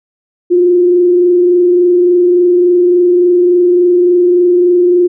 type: tone with frequency modulation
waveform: sine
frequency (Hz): 354.7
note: F4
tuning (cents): +27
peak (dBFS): -5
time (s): 0.5-5.08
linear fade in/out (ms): 20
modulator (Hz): 23.5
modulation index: 0.29
effects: none